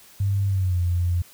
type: tone with pitch glide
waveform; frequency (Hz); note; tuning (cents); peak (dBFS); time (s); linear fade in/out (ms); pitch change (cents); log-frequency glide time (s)
sine; 99 to 87.69; G2 to F2; +18 to +8; -19; 0.2-1.22; 5; -210; 0.47-0.81
effects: white hiss -50 dBFS RMS until 1.33 s